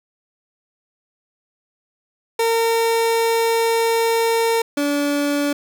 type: tone pair in turn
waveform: 30% pulse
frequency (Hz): 457.4 / 288.1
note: A#4 / D4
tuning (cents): -33 / -33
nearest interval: minor sixth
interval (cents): 800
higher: first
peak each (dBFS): -13 / -15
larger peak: first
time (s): 2.39-4.62 / 4.77-5.53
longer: first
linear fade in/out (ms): 5
effects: none